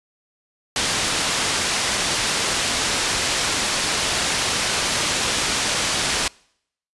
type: low-pass noise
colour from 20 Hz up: white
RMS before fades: -22 dBFS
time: 0.76-6.28 s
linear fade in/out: 2 ms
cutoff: 6300 Hz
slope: 12 dB/octave
effects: noise-tail reverb RT60 0.7 s tail -26 dB re dry + resampled to 24000 Hz